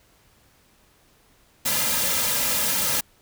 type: noise with comb filter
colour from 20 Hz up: white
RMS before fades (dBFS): -23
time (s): 1.65-3.01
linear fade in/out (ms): 10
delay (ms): 2.7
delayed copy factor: -0.7
effects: pink hiss -59 dBFS RMS until 3.21 s